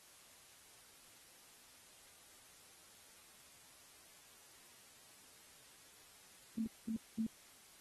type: tone bursts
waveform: sine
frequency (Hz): 222.5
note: A3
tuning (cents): +20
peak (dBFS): -35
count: 3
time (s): 6.58-7.266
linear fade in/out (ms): 2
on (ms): 82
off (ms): 220
effects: white hiss -62 dBFS RMS until 7.8 s + AAC 32 kbps